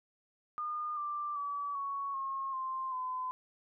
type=tone with pitch steps; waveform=sine; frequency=1216 / 1180.7 / 1146.4 / 1113.1 / 1080.8 / 1049.5 / 1019 Hz; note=D#6 / D6 / D6 / C#6 / C#6 / C6 / C6; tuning=-40 / +9 / -42 / +7 / -44 / +5 / -46 cents; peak=-34 dBFS; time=0.58-3.31 s; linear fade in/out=0 ms; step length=390 ms; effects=none